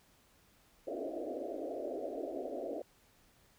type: band-pass noise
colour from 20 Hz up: white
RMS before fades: -40 dBFS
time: 0.87-2.82 s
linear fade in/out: 5 ms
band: 260 to 690 Hz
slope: 96 dB/octave
effects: pink hiss -67 dBFS RMS until 3.58 s